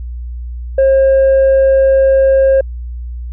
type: tone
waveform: sine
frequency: 537 Hz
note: C5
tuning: 45 cents sharp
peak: -4 dBFS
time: 0.78-2.61 s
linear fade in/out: 5 ms
effects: tanh soft clip ceiling -5 dBFS + added 60 Hz sine -21 dBFS peak until 3.32 s